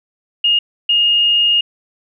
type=tone bursts at uneven times; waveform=sine; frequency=2847 Hz; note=F7; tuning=33 cents sharp; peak=-10 dBFS; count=2; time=0.44-0.59 / 0.89-1.61 s; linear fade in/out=5 ms; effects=none